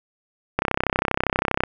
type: click train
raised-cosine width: 0.5 ms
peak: -4 dBFS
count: 35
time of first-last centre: 0.59-1.636 s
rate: 32.5 Hz
effects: none